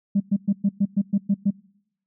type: tone bursts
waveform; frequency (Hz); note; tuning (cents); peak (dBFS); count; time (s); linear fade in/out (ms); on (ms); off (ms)
sine; 200; G3; +35; -15; 9; 0.15-1.507; 10; 53; 110
effects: noise-tail reverb RT60 0.8 s tail -25 dB re dry + tanh soft clip ceiling -12 dBFS